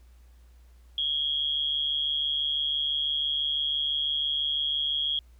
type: tone with amplitude modulation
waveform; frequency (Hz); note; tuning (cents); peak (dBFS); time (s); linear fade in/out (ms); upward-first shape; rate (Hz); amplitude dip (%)
sine; 3283; G#7; -21; -22; 0.98-5.19; 2; sine; 146; 65
effects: added 60 Hz sine -51 dBFS peak until 5.39 s + pink hiss -67 dBFS RMS until 5.39 s